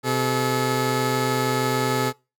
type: tone pair together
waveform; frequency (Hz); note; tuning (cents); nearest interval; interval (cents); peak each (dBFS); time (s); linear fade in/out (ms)
15% pulse; 127.81 / 429.9; C3 / A4; -40 / -40; octave + major sixth; 2100; -17; 0.03-2.13; 50
effects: noise-tail reverb RT60 0.3 s tail -25 dB re dry